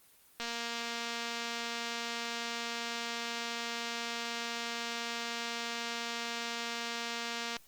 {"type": "click train", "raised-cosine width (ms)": 0.2, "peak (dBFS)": -20, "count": 1678, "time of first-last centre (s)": [0.4, 7.567], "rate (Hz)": 234, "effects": ["white hiss -62 dBFS RMS until 7.67 s", "Opus 24 kbps"]}